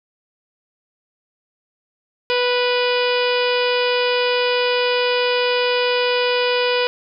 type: harmonic tone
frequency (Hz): 492.3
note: B4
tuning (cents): -6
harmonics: 1 / 2 / 3 / 4 / 5 / 6 / 7 / 8 / 9 / 10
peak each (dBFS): -18 / -25 / -27 / -31 / -25 / -26 / -31 / -33 / -34 / -31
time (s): 2.3-6.87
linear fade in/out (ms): 0
effects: none